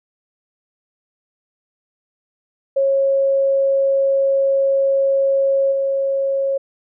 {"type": "tone with level steps", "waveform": "sine", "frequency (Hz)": 546, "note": "C#5", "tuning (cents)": -26, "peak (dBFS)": [-13, -16], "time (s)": [2.76, 6.58], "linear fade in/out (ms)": 10, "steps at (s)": 5.71, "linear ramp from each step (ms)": 20, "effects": []}